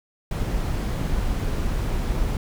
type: noise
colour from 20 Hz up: brown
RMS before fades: -24 dBFS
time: 0.31-2.37 s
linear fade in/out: 2 ms
effects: none